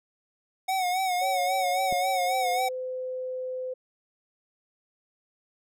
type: tone with vibrato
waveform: square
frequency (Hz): 740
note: F#5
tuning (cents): 0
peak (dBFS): -25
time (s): 0.68-2.69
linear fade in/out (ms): 10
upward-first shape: sine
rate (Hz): 3.7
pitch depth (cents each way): 64
type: tone with pitch glide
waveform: sine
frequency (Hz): 554.4 to 511.3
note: C#5 to C5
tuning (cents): 0 to -40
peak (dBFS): -30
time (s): 1.21-3.74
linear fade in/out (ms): 10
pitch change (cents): -140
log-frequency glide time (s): 2.07-2.47
type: clicks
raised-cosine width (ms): 2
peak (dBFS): -33 / -23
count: 2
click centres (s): 1.921 / 1.926
effects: none